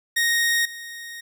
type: tone with level steps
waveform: sawtooth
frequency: 1865 Hz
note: A#6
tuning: in tune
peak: -15 / -31 dBFS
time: 0.16-1.21 s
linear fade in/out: 10 ms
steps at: 0.65 s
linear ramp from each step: 5 ms
effects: none